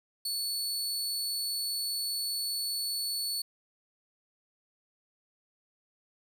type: tone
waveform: sawtooth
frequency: 4435 Hz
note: C#8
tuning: in tune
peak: -28 dBFS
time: 0.25-3.42 s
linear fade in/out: 5 ms
effects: none